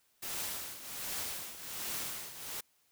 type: noise with tremolo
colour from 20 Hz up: white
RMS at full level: -37 dBFS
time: 0.22-2.61 s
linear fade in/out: 10 ms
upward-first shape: triangle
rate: 1.3 Hz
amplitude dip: 75%
effects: white hiss -72 dBFS RMS until 2.91 s